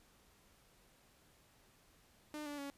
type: tone with pitch steps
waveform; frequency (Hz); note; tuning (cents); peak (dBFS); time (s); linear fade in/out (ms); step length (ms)
sawtooth; 301.1 / 290.7 / 280.6; D4 / D4 / C#4; +43 / -18 / +21; -39; 2.34-2.7; 0; 120
effects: pink hiss -68 dBFS RMS until 2.77 s + resampled to 32000 Hz